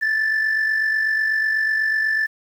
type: tone pair together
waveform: sine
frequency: 1711.9 / 1760 Hz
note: A6 / A6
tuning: -48 / 0 cents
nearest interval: unison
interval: 48 cents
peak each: -24 / -16 dBFS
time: 0.01-2.27 s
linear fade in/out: 20 ms
effects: tanh soft clip ceiling -15 dBFS + 8-bit